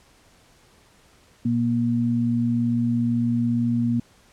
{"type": "tone pair together", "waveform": "sine", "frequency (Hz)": [119.17, 237.1], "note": ["A#2", "A#3"], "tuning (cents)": [39, 30], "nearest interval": "octave", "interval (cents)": 1191, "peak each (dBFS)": [-25, -20], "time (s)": [1.45, 4], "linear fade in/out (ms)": 5, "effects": ["pink hiss -56 dBFS RMS until 4.32 s", "low-pass 10000 Hz 12 dB/octave"]}